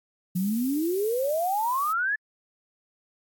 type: exponential sweep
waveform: sine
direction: up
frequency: 174.61 to 1760 Hz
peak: -23 dBFS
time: 0.35-2.16 s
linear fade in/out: 10 ms
type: noise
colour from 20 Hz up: violet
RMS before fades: -38 dBFS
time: 0.35-1.93 s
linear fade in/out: 10 ms
effects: AAC 64 kbps